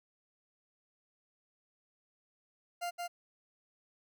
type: tone with echo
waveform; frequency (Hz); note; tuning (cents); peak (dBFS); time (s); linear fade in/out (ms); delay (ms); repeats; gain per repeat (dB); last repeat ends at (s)
40% pulse; 698.5; F5; 0; -34; 2.81-2.91; 20; 170; 1; -2; 3.08
effects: none